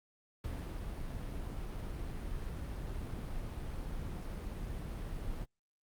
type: noise with ADSR envelope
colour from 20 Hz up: brown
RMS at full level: -38 dBFS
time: 0.44-5.46 s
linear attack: 4 ms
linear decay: 350 ms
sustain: -2 dB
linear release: 31 ms
effects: Opus 48 kbps